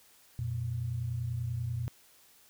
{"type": "tone pair together", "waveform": "sine", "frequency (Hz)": [89.78, 120], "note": ["F2", "B2"], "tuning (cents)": [48, -49], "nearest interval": "perfect fourth", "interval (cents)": 503, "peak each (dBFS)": [-38, -32], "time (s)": [0.39, 1.88], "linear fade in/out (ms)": 0, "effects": ["white hiss -61 dBFS RMS until 2.49 s"]}